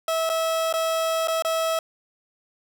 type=tone with dropouts; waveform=30% pulse; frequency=650 Hz; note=E5; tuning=24 cents flat; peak=-19 dBFS; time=0.08-1.79 s; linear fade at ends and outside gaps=2 ms; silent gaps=0.293-0.298 / 0.727-0.738 / 1.274-1.282 / 1.423-1.448 s; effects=none